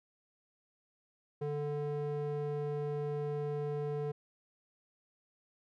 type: tone with band-pass filter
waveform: square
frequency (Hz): 146.83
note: D3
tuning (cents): 0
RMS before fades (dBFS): -36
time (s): 1.41-4.12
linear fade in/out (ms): 10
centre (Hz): 370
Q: 2
effects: none